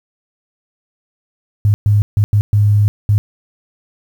sine tone bursts at uneven times, 103.7 Hz, G#2, 2 cents flat, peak -8 dBFS, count 6, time 1.65-1.74 / 1.86-2.02 / 2.17-2.24 / 2.33-2.41 / 2.53-2.88 / 3.09-3.18 s, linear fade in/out 0 ms, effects 7-bit

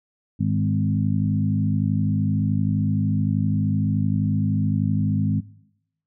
harmonic tone with a mistuned harmonic, 51.7 Hz, G#1, 7 cents flat, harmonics 2 / 3 / 4 / 5, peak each -24 / -24 / -24 / -28 dBFS, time 0.39-5.41 s, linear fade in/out 20 ms, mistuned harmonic 3, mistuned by +15 cents, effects noise-tail reverb RT60 0.8 s tail -20 dB re dry

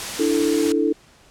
white noise, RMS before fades -28 dBFS, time 0-0.72 s, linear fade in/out 0 ms
sine chord, D suspended second, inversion none, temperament equal, 293.7 / 329.6 / 440 Hz, D4 / E4 / A4, 0 / 0 / 0 cents, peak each -21 dBFS, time 0.19-0.93 s, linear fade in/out 10 ms
effects pink hiss -52 dBFS RMS until 1.3 s + low-pass 9000 Hz 12 dB/octave

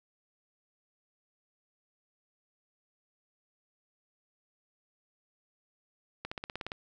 accelerating click train, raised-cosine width 0.3 ms, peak -21 dBFS, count 9, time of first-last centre 6.25-6.719 s, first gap 65 ms, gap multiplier 0.97, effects none

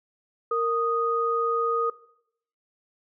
sine tone pair together, 462.5 / 1241.9 Hz, A#4 / D#6, -14 / -4 cents, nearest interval octave + perfect fourth, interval 1710 cents, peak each -25 dBFS, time 0.51-1.9 s, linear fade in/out 5 ms, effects noise-tail reverb RT60 0.7 s tail -18 dB re dry

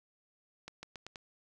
accelerating click train, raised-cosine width 0.2 ms, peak -27 dBFS, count 5, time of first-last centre 0.68-1.158 s, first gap 150 ms, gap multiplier 0.85, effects none

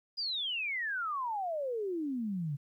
sine exponential sweep, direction down, 4978 to 136 Hz, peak -32 dBFS, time 0.17-2.57 s, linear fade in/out 20 ms, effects 12-bit

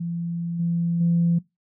sine tone with level steps, 170 Hz, F3, 46 cents flat, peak -25 / -20 / -16 dBFS, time 0-1.39 s, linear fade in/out 10 ms, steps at 0.59 / 1 s, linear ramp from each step 10 ms, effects noise-tail reverb RT60 0.2 s tail -21 dB re dry + tanh soft clip ceiling -12 dBFS

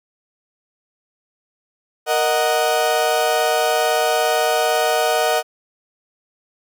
35% pulse chord, D# minor, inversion second, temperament equal, 466.2 / 622.3 / 740 Hz, A#4 / D#5 / F#5, 0 / 0 / 0 cents, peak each -20 / -18 / -18 dBFS, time 2.06-5.43 s, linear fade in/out 50 ms, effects none

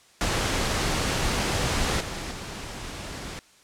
pink noise with level steps, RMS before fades -25 / -33 / -36 dBFS, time 0.21-3.39 s, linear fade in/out 0 ms, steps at 2 / 2.31 s, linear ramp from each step 10 ms, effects white hiss -56 dBFS RMS until 3.63 s + low-pass 8000 Hz 12 dB/octave

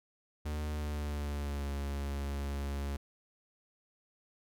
45% pulse tone with pitch glide, 75.1 to 70.48 Hz, D2 to C#2, +39 to +29 cents, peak -34 dBFS, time 0.45-2.97 s, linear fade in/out 10 ms, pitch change -110 cents, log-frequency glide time 0.71-1.72 s, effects none

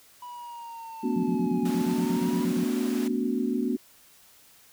triangle exponential two-way sweep, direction down then up, 982 to 830.6 to 982 Hz, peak -36 dBFS, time 0.22-2.45 s, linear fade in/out 5 ms, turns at 1.64 s
sine chord, B minor seventh, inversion third, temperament equal with one note detuned, 220 / 246.9 / 287.3 / 370 Hz, A3 / B3 / D4 / F#4, 0 / 0 / -38 / 0 cents, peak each -31 / -27 / -31 / -32 dBFS, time 1.03-3.77 s, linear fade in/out 10 ms
sine tone bursts, 180 Hz, F#3, 47 cents flat, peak -27 dBFS, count 13, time 1.16-2.639 s, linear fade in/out 5 ms, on 75 ms, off 42 ms
pink high-pass noise, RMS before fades -41 dBFS, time 1.65-3.08 s, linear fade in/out 5 ms, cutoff 270 Hz, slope 48 dB/octave
effects white hiss -56 dBFS RMS until 4.72 s

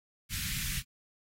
pink band-stop noise, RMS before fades -35 dBFS, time 0.29-0.83 s, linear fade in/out 50 ms, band 170 to 1800 Hz, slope 24 dB/octave, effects AAC 48 kbps

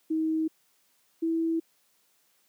sine tone pair in turn, 317.6 / 327.7 Hz, D#4 / E4, +36 / -10 cents, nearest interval minor second, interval 54 cents, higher second, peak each -24 dBFS, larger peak neither, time 0.1-0.48 / 1.22-1.6 s, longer neither, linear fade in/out 10 ms, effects white hiss -68 dBFS RMS until 2.48 s + high-pass 150 Hz 12 dB/octave

